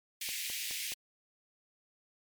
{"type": "high-pass noise", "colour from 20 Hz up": "pink", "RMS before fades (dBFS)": -38, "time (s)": [0.21, 0.94], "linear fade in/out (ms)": 5, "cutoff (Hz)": 2000, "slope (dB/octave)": 48}
{"type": "click train", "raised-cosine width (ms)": 1, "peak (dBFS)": -36, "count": 4, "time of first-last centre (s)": [0.29, 0.92], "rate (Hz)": 4.76}
{"effects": ["MP3 96 kbps"]}